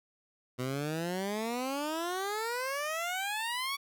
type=exponential sweep; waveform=15% pulse; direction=up; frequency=123.47 to 1142 Hz; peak=-26 dBFS; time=0.58-3.77 s; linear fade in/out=20 ms; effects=none